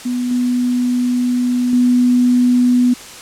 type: tone with level steps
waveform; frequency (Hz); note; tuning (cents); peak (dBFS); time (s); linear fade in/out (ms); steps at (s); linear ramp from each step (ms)
sine; 246.9; B3; 0; -16 / -13 / -9; 0.05-2.94; 10; 0.31 / 1.73; 2
effects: white hiss -34 dBFS RMS until 3.21 s + low-pass 9000 Hz 12 dB/octave